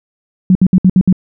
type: tone bursts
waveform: sine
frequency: 185 Hz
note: F#3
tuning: in tune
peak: -4 dBFS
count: 6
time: 0.5-1.127 s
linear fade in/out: 2 ms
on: 52 ms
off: 63 ms
effects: none